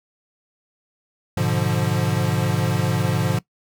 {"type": "chord", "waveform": "square", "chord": "G# diminished seventh", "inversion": "none", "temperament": "equal with one note detuned", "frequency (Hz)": [103.83, 123.47, 147.26, 174.61], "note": ["G#2", "B2", "D3", "F3"], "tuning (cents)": [0, 0, 5, 0], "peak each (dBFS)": -25, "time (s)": [1.37, 3.39], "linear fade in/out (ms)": 5, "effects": ["noise-tail reverb RT60 0.1 s tail -20 dB re dry"]}